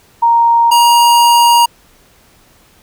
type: tone pair in turn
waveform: sine / square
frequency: 932.3 / 945.3 Hz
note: A#5 / A#5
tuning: 0 / +24 cents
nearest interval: unison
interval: 24 cents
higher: second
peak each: -6 dBFS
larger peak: neither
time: 0.22-0.71 / 0.71-1.66 s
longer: second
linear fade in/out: 10 ms
effects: pink hiss -48 dBFS RMS until 2.82 s